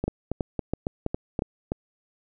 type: two click trains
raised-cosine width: 2 ms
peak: -12 / -13 dBFS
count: 6 / 6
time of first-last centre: 0.08-1.719 / 0.04-1.421 s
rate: 3.05 / 3.62 Hz
effects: none